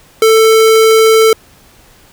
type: tone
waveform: square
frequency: 443.5 Hz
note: A4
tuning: 14 cents sharp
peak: -5 dBFS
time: 0.22-1.33 s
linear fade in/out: 2 ms
effects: pink hiss -44 dBFS RMS until 2.12 s